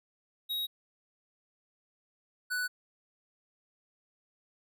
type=tone pair in turn; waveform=square; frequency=3800 / 1486 Hz; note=A#7 / F#6; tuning=+33 / +7 cents; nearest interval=octave + major third; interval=1626 cents; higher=first; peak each=-32 / -31 dBFS; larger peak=second; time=0.49-0.67 / 2.5-2.68 s; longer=neither; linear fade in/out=20 ms; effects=none